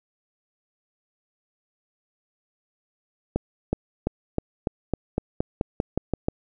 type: accelerating click train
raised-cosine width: 2 ms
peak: -9 dBFS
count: 13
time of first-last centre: 3.36-6.285 s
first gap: 370 ms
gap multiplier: 0.92
effects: none